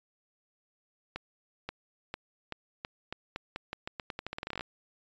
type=accelerating click train; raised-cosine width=0.3 ms; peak=-20 dBFS; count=24; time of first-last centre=1.16-4.609 s; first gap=530 ms; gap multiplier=0.85; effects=resampled to 16000 Hz